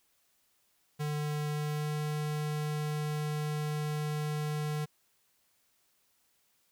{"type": "tone with pitch glide", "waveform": "square", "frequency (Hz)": [149.5, 150.63], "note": ["D3", "D3"], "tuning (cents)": [31, 44], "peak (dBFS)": -32, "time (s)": [0.99, 4.86], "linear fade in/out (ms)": 20, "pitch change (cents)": 13, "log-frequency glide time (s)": [1.54, 1.98], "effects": ["white hiss -72 dBFS RMS until 6.71 s"]}